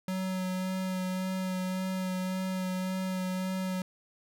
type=tone with vibrato; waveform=square; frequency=186.2 Hz; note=F#3; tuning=11 cents sharp; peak=-31 dBFS; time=0.08-3.82 s; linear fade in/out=2 ms; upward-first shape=sine; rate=1.8 Hz; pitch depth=14 cents each way; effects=none